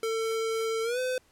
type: tone with pitch glide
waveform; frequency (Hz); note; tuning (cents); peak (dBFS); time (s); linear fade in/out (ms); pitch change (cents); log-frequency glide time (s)
square; 448.3 to 509; A4 to C5; +32 to -48; -28; 0.03-1.18; 2; +220; 0.83-0.99
effects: pink hiss -64 dBFS RMS until 1.31 s + low-pass 12000 Hz 12 dB/octave